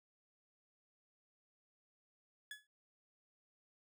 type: tone with exponential decay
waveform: 30% pulse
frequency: 1700 Hz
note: G#6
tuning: 40 cents sharp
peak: -40 dBFS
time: 2.51-2.67 s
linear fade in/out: 2 ms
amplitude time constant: 33 ms
effects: none